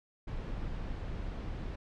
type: noise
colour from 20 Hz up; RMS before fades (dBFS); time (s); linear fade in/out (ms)
brown; -38; 0.27-1.76; 10
effects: low-pass 4000 Hz 12 dB/octave